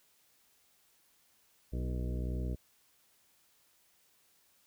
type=harmonic tone with a mistuned harmonic; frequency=61.74 Hz; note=B1; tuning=in tune; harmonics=1 / 2 / 3 / 4 / 5 / 6 / 7 / 8 / 10; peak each=-34 / -40 / -44 / -46 / -48 / -50 / -51 / -52 / -54 dBFS; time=1.72-2.56 s; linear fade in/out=20 ms; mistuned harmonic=5; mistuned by=+21 cents; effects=white hiss -69 dBFS RMS until 4.66 s